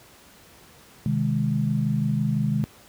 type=chord; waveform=sine; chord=Ab major; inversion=first; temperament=just; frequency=129.78 / 155.74 / 207.7 Hz; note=C3 / Eb3 / Ab3; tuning=-14 / +2 / 0 cents; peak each=-25 dBFS; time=1.06-2.64 s; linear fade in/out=0 ms; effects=pink hiss -51 dBFS RMS until 2.88 s + high-pass 60 Hz 12 dB/octave